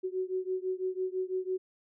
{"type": "beating tone pair", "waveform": "sine", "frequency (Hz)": [370, 376], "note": ["F#4", "F#4"], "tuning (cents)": [0, 28], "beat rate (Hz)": 6, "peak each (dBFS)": [-33, -34], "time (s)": [0.03, 1.58], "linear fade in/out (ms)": 20, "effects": []}